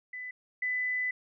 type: tone pair in turn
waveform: sine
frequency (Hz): 2000 / 2000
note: B6 / B6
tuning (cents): +21 / +21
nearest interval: unison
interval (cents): 0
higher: neither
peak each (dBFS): -37 / -28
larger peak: second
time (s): 0.13-0.31 / 0.62-1.11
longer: second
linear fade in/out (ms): 5
effects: none